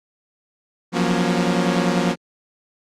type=chord; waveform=sawtooth; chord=Gb major seventh; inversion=third; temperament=equal with one note detuned; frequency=174.61 / 185 / 236.1 / 277.2 Hz; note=F3 / Gb3 / Bb3 / Db4; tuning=0 / 0 / +22 / 0 cents; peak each=-17 / -19 / -19 / -23 dBFS; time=0.92-2.16 s; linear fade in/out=50 ms; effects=low-pass 7000 Hz 12 dB/octave + Opus 48 kbps